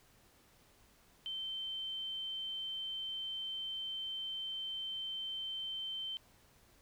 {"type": "tone", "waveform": "sine", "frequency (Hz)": 3100, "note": "G7", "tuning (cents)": -20, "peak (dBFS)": -38, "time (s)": [1.26, 6.17], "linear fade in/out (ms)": 0, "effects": ["pink hiss -66 dBFS RMS until 6.81 s"]}